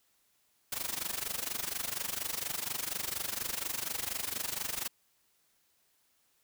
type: noise with amplitude modulation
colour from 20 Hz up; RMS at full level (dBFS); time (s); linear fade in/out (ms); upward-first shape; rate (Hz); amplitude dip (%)
white; -33; 0.72-4.88; 5; sine; 24.2; 85
effects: white hiss -72 dBFS RMS until 6.43 s